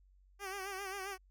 10% pulse tone with vibrato, 389.2 Hz, G4, 12 cents flat, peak -32 dBFS, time 0.39-1.18 s, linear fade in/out 50 ms, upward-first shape sine, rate 7.5 Hz, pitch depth 72 cents each way, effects added 47 Hz sine -62 dBFS peak until 1.3 s

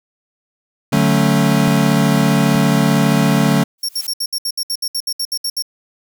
square chord, D major seventh, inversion none, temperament equal, 146.83 / 185 / 220 / 277.2 Hz, D3 / F#3 / A3 / C#4, 0 / 0 / 0 / 0 cents, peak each -17 / -18 / -17 / -20 dBFS, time 0.92-3.64 s, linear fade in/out 10 ms
clicks, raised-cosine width 3 ms, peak -19 dBFS, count 3, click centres 0.971 / 1.678 / 2.553 s
blue noise with exponential growth, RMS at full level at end -25 dBFS, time 3.78-4.07 s, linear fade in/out 5 ms, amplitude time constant 62 ms
sawtooth tone bursts, 5510 Hz, F8, 24 cents flat, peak -15 dBFS, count 15, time 3.83-5.624 s, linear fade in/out 5 ms, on 58 ms, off 66 ms
effects none

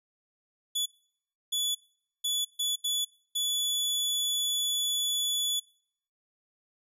sawtooth tone bursts at uneven times, 3432 Hz, A7, 44 cents flat, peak -24 dBFS, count 6, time 0.75-0.86 / 1.52-1.75 / 2.24-2.45 / 2.59-2.76 / 2.84-3.05 / 3.35-5.6 s, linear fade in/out 10 ms, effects noise-tail reverb RT60 0.6 s tail -23 dB re dry + resampled to 32000 Hz

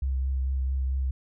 sine tone with vibrato, 66 Hz, C2, 16 cents sharp, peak -24 dBFS, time 0.02-1.11 s, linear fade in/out 5 ms, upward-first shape triangle, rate 4.5 Hz, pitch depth 26 cents each way, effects none

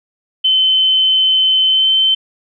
sine tone with pitch glide, 3063 to 3086 Hz, G7 to G7, -41 to -28 cents, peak -9 dBFS, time 0.44-2.15 s, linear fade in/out 10 ms, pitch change +13 cents, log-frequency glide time 1.68-1.89 s, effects none

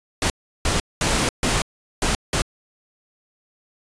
pink noise bursts at uneven times, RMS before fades -20 dBFS, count 6, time 0.22-0.3 / 0.65-0.8 / 1.01-1.29 / 1.43-1.62 / 2.02-2.15 / 2.33-2.42 s, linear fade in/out 2 ms, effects resampled to 22050 Hz

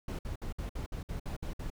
brown noise bursts, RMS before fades -37 dBFS, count 10, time 0.08-1.702 s, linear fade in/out 5 ms, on 110 ms, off 58 ms, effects none

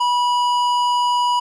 sine tone with tanh clipping, 976 Hz, B5, 21 cents flat, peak -17 dBFS, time 0-1.4 s, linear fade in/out 10 ms, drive 13 dB, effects none

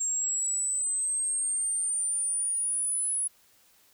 sine exponential sweep, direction up, 7459 to 10290 Hz, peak -26 dBFS, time 0-3.28 s, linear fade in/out 10 ms, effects white hiss -62 dBFS RMS until 3.93 s

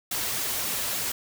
white noise with flanger, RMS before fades -29 dBFS, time 0.11-1.12 s, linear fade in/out 5 ms, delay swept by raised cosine 1.9 to 6.8 ms, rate 3.5 Hz, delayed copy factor -0.7, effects none

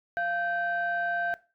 sine tone pair together, 694 / 1558 Hz, F5 / G6, -11 / -11 cents, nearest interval octave + major second, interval 1400 cents, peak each -28 dBFS, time 0.17-1.34 s, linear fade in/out 0 ms, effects noise-tail reverb RT60 0.3 s tail -19 dB re dry + tanh soft clip ceiling -20 dBFS

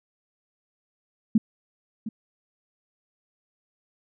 sine tone with echo, 220 Hz, A3, in tune, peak -14 dBFS, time 1.35-1.38 s, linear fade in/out 5 ms, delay 710 ms, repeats 1, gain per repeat -14 dB, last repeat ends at 2.09 s, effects none

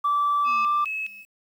sine tone with pitch glide, 1162 to 1180.3 Hz, D6 to D6, -19 to +8 cents, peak -18 dBFS, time 0.04-0.85 s, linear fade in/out 10 ms, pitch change +27 cents, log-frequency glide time 0.45-0.59 s
sine tone with tremolo, 2582 Hz, E7, 37 cents flat, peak -26 dBFS, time 0.44-1.26 s, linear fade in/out 50 ms, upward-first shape square, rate 2.4 Hz, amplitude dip 80%
effects tanh soft clip ceiling -16 dBFS + 9-bit

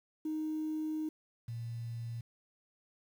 sine tone pair in turn, 311.1 / 116.53 Hz, D#4 / A#2, 0 / 0 cents, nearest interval octave + perfect fourth, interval 1700 cents, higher first, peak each -32 / -37 dBFS, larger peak first, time 0.25-1.09 / 1.48-2.21 s, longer first, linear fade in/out 5 ms, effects tanh soft clip ceiling -30 dBFS + 10-bit

